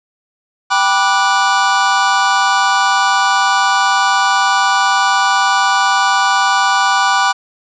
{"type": "chord", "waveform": "square", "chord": "G major seventh", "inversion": "none", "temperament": "just", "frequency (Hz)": [784, 980, 1176, 1470], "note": ["G5", "B5", "D6", "F#6"], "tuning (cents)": [0, -14, 2, -12], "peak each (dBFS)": -17, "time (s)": [0.7, 7.33], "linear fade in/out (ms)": 20, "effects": ["resampled to 16000 Hz", "7-bit"]}